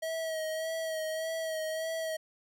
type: tone with vibrato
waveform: square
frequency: 640 Hz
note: D#5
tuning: 49 cents sharp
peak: -33 dBFS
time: 0.02-2.17 s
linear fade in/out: 10 ms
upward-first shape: sine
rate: 1.7 Hz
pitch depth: 30 cents each way
effects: none